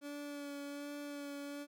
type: tone with vibrato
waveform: 30% pulse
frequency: 286.9 Hz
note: D4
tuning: 40 cents flat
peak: -40 dBFS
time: 0.01-1.67 s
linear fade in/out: 50 ms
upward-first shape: sine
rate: 1.3 Hz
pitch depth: 18 cents each way
effects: none